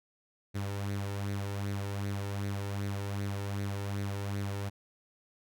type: tone with flanger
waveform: sawtooth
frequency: 100 Hz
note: G2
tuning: 35 cents sharp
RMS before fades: -35 dBFS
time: 0.54-4.7 s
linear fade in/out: 20 ms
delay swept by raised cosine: 0.48 to 2.28 ms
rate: 2.6 Hz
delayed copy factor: +0.5
effects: none